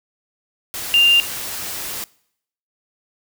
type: tone in noise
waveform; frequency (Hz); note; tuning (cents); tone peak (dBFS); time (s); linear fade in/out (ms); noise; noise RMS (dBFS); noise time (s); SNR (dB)
sine; 2794; F7; 0; -10; 0.94-1.2; 0; white; -28; 0.74-2.04; +15
effects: noise-tail reverb RT60 0.7 s tail -23 dB re dry